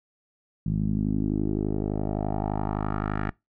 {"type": "tone with low-pass filter sweep", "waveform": "10% pulse", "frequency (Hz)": 51.7, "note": "G#1", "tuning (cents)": -7, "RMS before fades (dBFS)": -27, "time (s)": [0.66, 3.31], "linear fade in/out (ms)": 5, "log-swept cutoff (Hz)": [170, 1700], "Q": 2.7, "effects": ["noise-tail reverb RT60 0.2 s tail -24 dB re dry"]}